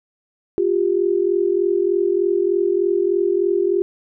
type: tone pair together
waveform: sine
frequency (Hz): 353.5 / 396.8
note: F4 / G4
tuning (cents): +21 / +21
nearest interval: major second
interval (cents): 200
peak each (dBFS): -18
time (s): 0.58-3.82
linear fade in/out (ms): 0
effects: none